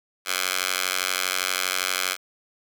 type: tone with high-pass filter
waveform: 10% pulse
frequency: 92.5 Hz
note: F#2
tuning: in tune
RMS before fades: -26 dBFS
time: 0.25-2.17 s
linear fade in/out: 50 ms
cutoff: 1700 Hz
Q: 0.7
effects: none